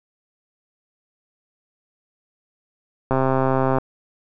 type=click train; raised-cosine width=1 ms; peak=-6 dBFS; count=90; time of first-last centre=3.11-3.784 s; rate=132 Hz; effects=none